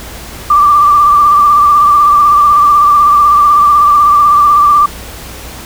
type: tone with vibrato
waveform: sine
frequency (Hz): 1174.7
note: D6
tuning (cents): 0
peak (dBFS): -3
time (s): 0.5-4.86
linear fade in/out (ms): 5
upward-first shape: sine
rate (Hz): 16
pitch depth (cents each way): 37
effects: added 60 Hz sine -32 dBFS peak until 5.65 s + pink hiss -28 dBFS RMS until 5.65 s